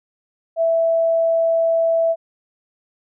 sine tone, 660 Hz, E5, 2 cents sharp, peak -14 dBFS, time 0.56-2.16 s, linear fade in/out 50 ms, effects none

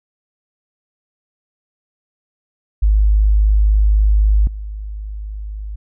sine tone with level steps, 51.91 Hz, G#1, in tune, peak -9 / -24 dBFS, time 2.82-5.76 s, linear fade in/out 10 ms, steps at 4.47 s, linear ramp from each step 2 ms, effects none

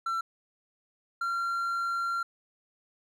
triangle tone pair in turn, 1348 / 1375.5 Hz, E6 / F6, +38 / -27 cents, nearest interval unison, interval 35 cents, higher second, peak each -26 dBFS, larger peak neither, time 0.06-0.21 / 1.21-2.23 s, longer second, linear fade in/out 5 ms, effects none

